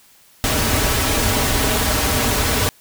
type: noise with comb filter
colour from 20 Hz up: pink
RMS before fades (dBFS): -18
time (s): 0.44-2.69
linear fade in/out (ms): 0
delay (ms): 5.7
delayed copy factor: -0.55
effects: white hiss -51 dBFS RMS until 2.8 s